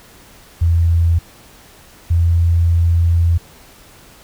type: tone pair in turn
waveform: sine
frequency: 84 / 84.68 Hz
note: E2 / E2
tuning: +33 / +47 cents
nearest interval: unison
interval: 14 cents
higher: second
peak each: -10 dBFS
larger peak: neither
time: 0.61-1.19 / 2.1-3.38 s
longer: second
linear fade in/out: 10 ms
effects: pink hiss -44 dBFS RMS until 4.23 s